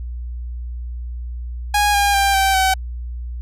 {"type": "tone with pitch steps", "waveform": "sawtooth", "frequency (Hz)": [825, 808.5, 792.3, 776.5, 760.9], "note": ["G#5", "G#5", "G5", "G5", "F#5"], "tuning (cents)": [-12, -47, 18, -17, 48], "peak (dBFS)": -10, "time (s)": [1.74, 2.74], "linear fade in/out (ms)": 5, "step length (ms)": 200, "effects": ["added 60 Hz sine -25 dBFS peak until 3.41 s", "resampled to 32000 Hz"]}